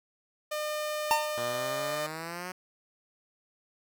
sawtooth tone, 605 Hz, D#5, 49 cents flat, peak -27 dBFS, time 0.51-2.07 s, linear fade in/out 10 ms
45% pulse tone with exponential decay, 909 Hz, A#5, 44 cents flat, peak -19 dBFS, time 1.11-1.39 s, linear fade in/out 0 ms, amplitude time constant 60 ms
5% pulse exponential sweep, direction up, 116.7 to 185 Hz, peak -25 dBFS, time 1.37-2.52 s, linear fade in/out 5 ms
effects none

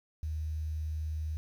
sine tone with quantisation, 77.78 Hz, D#2, in tune, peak -32 dBFS, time 0.23-1.37 s, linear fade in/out 0 ms, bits 10, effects none

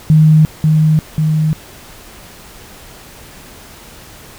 sine tone with echo, 155.56 Hz, D#3, in tune, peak -4 dBFS, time 0.1-0.45 s, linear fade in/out 0 ms, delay 540 ms, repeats 2, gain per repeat -3 dB, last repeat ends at 1.53 s, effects pink hiss -37 dBFS RMS until 4.38 s

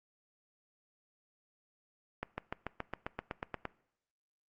accelerating click train, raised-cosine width 0.5 ms, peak -21 dBFS, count 12, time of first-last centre 2.23-3.653 s, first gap 150 ms, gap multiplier 0.97, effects noise-tail reverb RT60 0.7 s tail -20 dB re dry + Opus 48 kbps

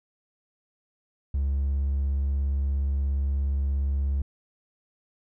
triangle tone with vibrato, 69.3 Hz, C#2, in tune, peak -20 dBFS, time 1.34-4.22 s, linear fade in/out 5 ms, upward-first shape sine, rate 17 Hz, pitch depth 12 cents each way, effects tanh soft clip ceiling -17 dBFS

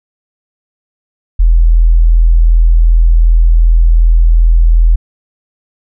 sine tone, 41.33 Hz, E1, 5 cents sharp, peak -3 dBFS, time 1.39-4.96 s, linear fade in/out 10 ms, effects none

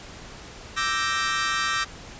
sawtooth chord, E half-diminished seventh, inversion third, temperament equal, 1174.7 / 1318.5 / 1568 / 1864.7 Hz, D6 / E6 / G6 / Bb6, 0 / 0 / 0 / 0 cents, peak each -25 dBFS, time 0.76-1.85 s, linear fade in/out 20 ms, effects pink hiss -42 dBFS RMS until 2.19 s + resampled to 16000 Hz

